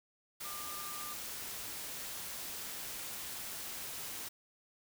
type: tone in noise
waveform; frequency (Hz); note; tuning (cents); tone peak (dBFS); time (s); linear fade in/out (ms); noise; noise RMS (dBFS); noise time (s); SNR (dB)
sine; 1198; D6; +34; -46; 0.44-1.14; 10; white; -43; 0.4-4.29; -6
effects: none